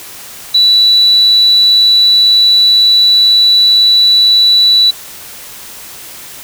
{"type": "tone", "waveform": "sine", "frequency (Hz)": 3951, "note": "B7", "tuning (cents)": 0, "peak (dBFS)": -4, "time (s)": [0.54, 4.91], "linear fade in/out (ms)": 10, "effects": ["white hiss -30 dBFS RMS until 6.43 s"]}